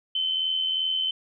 sine tone with amplitude modulation, 3065 Hz, G7, 40 cents flat, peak -21 dBFS, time 0.15-1.11 s, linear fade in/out 5 ms, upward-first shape sine, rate 82.7 Hz, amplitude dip 45%, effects none

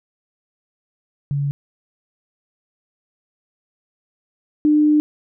sine tone pair in turn, 141.9 / 300.7 Hz, C#3 / D4, +41 / +41 cents, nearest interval octave + minor second, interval 1300 cents, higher second, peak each -18 / -11 dBFS, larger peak second, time 1.31-1.51 / 4.65-5 s, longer second, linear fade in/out 0 ms, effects none

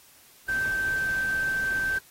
sine tone in noise, 1556 Hz, G6, 13 cents flat, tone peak -24 dBFS, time 0.48-1.99 s, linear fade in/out 10 ms, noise pink, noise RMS -41 dBFS, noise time 0.48-1.99 s, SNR +14 dB, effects white hiss -55 dBFS RMS until 2.1 s + AAC 48 kbps

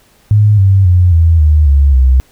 sine tone with pitch steps, 105.1 / 96.94 / 89.41 / 82.46 / 76.05 / 70.15 / 64.7 Hz, G#2 / G2 / F2 / E2 / D#2 / C#2 / C2, +21 / -19 / +41 / +1 / -39 / +21 / -19 cents, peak -4 dBFS, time 0.31-2.2 s, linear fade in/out 0 ms, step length 270 ms, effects pink hiss -49 dBFS RMS until 2.31 s

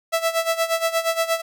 sawtooth tone with tremolo, 659.3 Hz, E5, in tune, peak -13 dBFS, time 0.12-1.42 s, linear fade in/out 20 ms, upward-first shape sine, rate 8.5 Hz, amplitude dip 80%, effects none

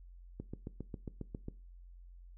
click train, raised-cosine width 3 ms, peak -28 dBFS, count 9, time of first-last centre 0.4-1.484 s, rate 7.38 Hz, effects noise-tail reverb RT60 0.3 s tail -19 dB re dry + added 44 Hz sine -51 dBFS peak until 2.37 s

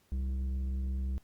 sine tone with tanh clipping, 65.6 Hz, C2, 5 cents sharp, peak -32 dBFS, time 0.12-1.18 s, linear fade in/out 0 ms, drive 8 dB, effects pink hiss -69 dBFS RMS until 1.23 s + Opus 48 kbps

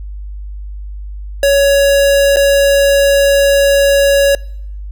square tone with dropouts, 559 Hz, C#5, 14 cents sharp, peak -8 dBFS, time 1.43-4.35 s, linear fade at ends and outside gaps 2 ms, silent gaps 2.361-2.368 s, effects noise-tail reverb RT60 0.8 s tail -26 dB re dry + added 50 Hz sine -23 dBFS peak until 4.91 s

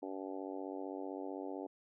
harmonic tone, 95.6 Hz, G2, 43 cents flat, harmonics 3 / 4 / 5 / 6 / 7 / 8 / 9, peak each -44 / -46 / -48 / -50 / -51 / -52 / -53 dBFS, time 0.02-1.67 s, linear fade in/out 10 ms, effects none

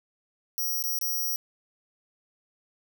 5% pulse tone with dropouts, 5700 Hz, F8, 34 cents sharp, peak -21 dBFS, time 0.58-1.36 s, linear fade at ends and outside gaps 0 ms, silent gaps 0.825-0.839 / 0.988-1.013 s, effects none

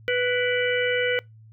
harmonic tone with a mistuned harmonic, 493.9 Hz, B4, in tune, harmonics 1 / 3 / 4 / 5 / 6, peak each -23 / -28 / -29 / -30 / -31 dBFS, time 0.08-1.19 s, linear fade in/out 0 ms, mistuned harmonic 5, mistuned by -110 cents, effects noise-tail reverb RT60 0.2 s tail -26 dB re dry + added 110 Hz sine -46 dBFS peak until 1.52 s

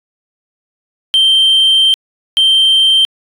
sine tone bursts at uneven times, 3136 Hz, G7, in tune, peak -4 dBFS, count 2, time 1.14-1.94 / 2.37-3.05 s, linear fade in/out 0 ms, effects tanh soft clip ceiling -5 dBFS

